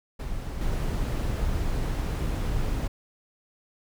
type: noise with level steps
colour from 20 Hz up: brown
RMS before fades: -32 / -27 dBFS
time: 0.19-2.88 s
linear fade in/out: 10 ms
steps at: 0.61 s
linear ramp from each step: 2 ms
effects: none